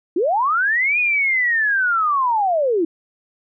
sine linear two-way sweep, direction up then down, 309.6 to 2489 to 309.6 Hz, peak -15 dBFS, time 0.16-2.85 s, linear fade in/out 5 ms, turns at 0.99 s, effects none

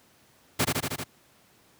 pink noise with echo, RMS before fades -23 dBFS, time 0.59-0.65 s, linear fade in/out 10 ms, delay 78 ms, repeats 5, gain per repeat -2 dB, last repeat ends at 1.04 s, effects pink hiss -60 dBFS RMS until 1.79 s + high-pass 100 Hz 12 dB/octave

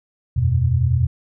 sine chord, E suspended second, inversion none, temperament just, 82.41 / 92.71 / 123.61 Hz, E2 / F#2 / B2, 0 / +4 / +2 cents, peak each -20 / -21 / -17 dBFS, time 0.36-1.07 s, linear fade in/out 10 ms, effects none

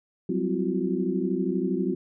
sine tone cluster, 183.6 / 196.1 / 259.4 / 338.4 / 370.7 Hz, F#3 / G3 / C4 / E4 / F#4, -13 / +1 / -15 / +45 / +3 cents, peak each -30 dBFS, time 0.29-1.95 s, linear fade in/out 5 ms, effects none

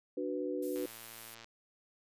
sine chord, B minor, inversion first, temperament equal, 293.7 / 370 / 493.9 Hz, D4 / F#4 / B4, 0 / 0 / 0 cents, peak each -38 dBFS, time 0.17-0.86 s, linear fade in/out 5 ms
violet noise, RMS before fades -47 dBFS, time 0.62-1.35 s, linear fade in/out 10 ms
click train, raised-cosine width 0.2 ms, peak -33 dBFS, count 79, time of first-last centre 0.76-1.444 s, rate 114 Hz
effects resampled to 32000 Hz

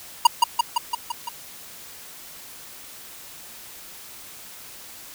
square tone with echo, 950 Hz, A#5, 33 cents sharp, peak -9 dBFS, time 0.25-0.27 s, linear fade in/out 5 ms, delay 170 ms, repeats 6, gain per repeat -3 dB, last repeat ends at 1.29 s, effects white hiss -42 dBFS RMS until 5.14 s

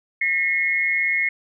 sine tone cluster, 1821 / 1998 / 2158 Hz, A#6 / B6 / C#7, -41 / +20 / -47 cents, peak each -28 / -27 / -19 dBFS, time 0.21-1.29 s, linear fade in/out 5 ms, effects none

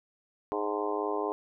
harmonic tone with a mistuned harmonic, 104 Hz, G#2, 3 cents sharp, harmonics 3 / 4 / 5 / 6 / 7 / 8 / 9 / 10, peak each -37 / -32 / -39 / -39 / -39 / -40 / -39 / -37 dBFS, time 0.52-1.32 s, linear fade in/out 0 ms, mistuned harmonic 9, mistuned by -37 cents, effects none

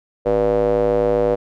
square tone with band-pass filter, 53.9 Hz, A1, 35 cents flat, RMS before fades -17 dBFS, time 0.25-1.36 s, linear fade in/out 20 ms, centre 520 Hz, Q 5.5, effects none

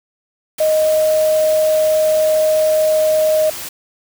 sine tone in noise, 622.3 Hz, D#5, in tune, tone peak -11 dBFS, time 0.6-3.5 s, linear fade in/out 5 ms, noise white, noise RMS -28 dBFS, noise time 0.58-3.69 s, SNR +14 dB, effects none

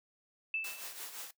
sine tone with exponential decay, 2637 Hz, E7, in tune, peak -30 dBFS, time 0.54-0.99 s, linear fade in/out 2 ms, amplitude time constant 97 ms
white noise with tremolo, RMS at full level -42 dBFS, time 0.64-1.31 s, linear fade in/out 5 ms, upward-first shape triangle, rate 5.8 Hz, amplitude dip 65%
effects noise-tail reverb RT60 0.1 s tail -18 dB re dry + high-pass 400 Hz 12 dB/octave

